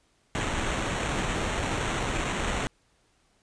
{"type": "noise with sample-and-hold", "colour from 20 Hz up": "pink", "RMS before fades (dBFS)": -29, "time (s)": [0.35, 2.67], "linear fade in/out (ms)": 0, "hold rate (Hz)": 4900, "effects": ["pink hiss -67 dBFS RMS until 3.42 s", "resampled to 22050 Hz"]}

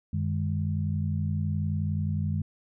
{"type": "tone cluster", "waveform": "sine", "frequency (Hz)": [93.5, 152.7, 204.2], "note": ["F#2", "D#3", "G#3"], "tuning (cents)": [19, -32, -29], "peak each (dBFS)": [-28, -30, -33], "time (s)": [0.13, 2.42], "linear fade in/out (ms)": 5, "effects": []}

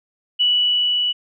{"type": "tone with level ramp", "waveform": "sine", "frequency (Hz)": 2951, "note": "F#7", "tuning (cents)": -5, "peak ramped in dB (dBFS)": [-13, -17], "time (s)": [0.39, 1.13], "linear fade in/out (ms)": 20, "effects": []}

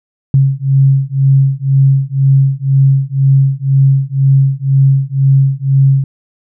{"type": "beating tone pair", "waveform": "sine", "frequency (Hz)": [135.1, 137.1], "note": ["C#3", "C#3"], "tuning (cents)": [-44, -19], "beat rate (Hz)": 2, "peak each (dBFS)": -10, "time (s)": [0.34, 6.04], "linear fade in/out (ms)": 2, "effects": []}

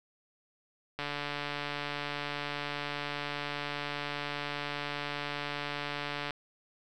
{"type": "click train", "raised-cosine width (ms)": 0.3, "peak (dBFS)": -19, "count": 772, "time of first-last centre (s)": [0.99, 6.307], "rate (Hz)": 145, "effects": []}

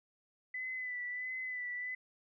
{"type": "tone with vibrato", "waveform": "sine", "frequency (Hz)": 2000, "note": "B6", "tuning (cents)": 21, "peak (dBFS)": -37, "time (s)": [0.54, 1.95], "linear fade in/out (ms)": 5, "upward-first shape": "sine", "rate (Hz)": 1.5, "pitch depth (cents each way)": 32, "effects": []}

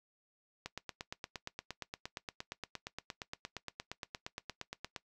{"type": "click train", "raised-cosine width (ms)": 0.2, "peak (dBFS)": -23, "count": 38, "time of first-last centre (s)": [0.66, 4.962], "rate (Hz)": 8.6, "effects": ["noise-tail reverb RT60 0.1 s tail -18 dB re dry"]}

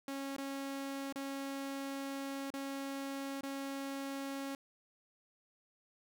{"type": "tone with dropouts", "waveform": "sawtooth", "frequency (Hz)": 274.5, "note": "C#4", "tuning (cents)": -17, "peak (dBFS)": -35, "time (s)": [0.08, 4.55], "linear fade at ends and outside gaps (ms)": 2, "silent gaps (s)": [[0.365, 0.382], [1.125, 1.158], [2.504, 2.538], [3.409, 3.433]], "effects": []}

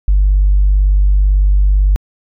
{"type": "tone", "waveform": "sine", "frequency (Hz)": 49, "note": "G1", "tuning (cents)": 0, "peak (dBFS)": -6, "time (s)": [0.08, 1.96], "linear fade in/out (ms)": 0, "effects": ["tanh soft clip ceiling -3 dBFS"]}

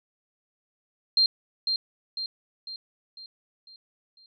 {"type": "tone with echo", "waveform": "sine", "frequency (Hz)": 4182, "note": "C8", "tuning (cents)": -2, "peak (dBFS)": -17, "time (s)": [1.17, 1.26], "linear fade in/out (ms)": 2, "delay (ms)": 500, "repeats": 6, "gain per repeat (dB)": -6, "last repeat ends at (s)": 4.26, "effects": []}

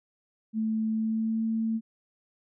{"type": "tone with pitch glide", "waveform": "sine", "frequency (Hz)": [220, 223.7], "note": ["A3", "A3"], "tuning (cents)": [0, 29], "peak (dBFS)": -25, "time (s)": [0.53, 1.81], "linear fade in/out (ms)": 50, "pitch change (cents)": 29, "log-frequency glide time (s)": [0.91, 1.44], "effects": []}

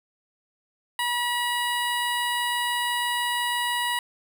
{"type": "tone with notch filter", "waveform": "15% pulse", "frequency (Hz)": 966, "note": "B5", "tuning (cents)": -39, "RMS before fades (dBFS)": -26, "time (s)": [0.99, 3.99], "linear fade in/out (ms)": 2, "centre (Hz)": 5600, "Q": 1.9, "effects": []}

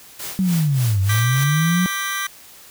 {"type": "noise with tremolo", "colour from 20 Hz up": "white", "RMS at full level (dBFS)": -29, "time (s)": [0.19, 1.44], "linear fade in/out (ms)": 5, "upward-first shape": "sine", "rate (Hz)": 3.4, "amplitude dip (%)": 85}
{"type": "linear two-way sweep", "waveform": "sine", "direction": "down then up", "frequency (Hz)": [193.5, 93.8, 185.7], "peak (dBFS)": -15, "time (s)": [0.39, 1.86], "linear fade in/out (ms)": 0, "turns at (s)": 1.01}
{"type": "chord", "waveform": "sawtooth", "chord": "G major", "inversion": "second", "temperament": "just", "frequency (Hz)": [1176, 1568, 1960], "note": ["D6", "G6", "B6"], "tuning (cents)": [2, 0, -14], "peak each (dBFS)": -23, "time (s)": [1.09, 2.27], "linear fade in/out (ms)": 5}
{"effects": ["white hiss -44 dBFS RMS until 2.7 s"]}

